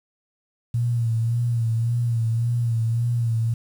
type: tone with vibrato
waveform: sine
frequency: 116.54 Hz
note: A#2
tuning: in tune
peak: -19 dBFS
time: 0.74-3.54 s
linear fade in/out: 5 ms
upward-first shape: sine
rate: 1.8 Hz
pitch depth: 49 cents each way
effects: 8-bit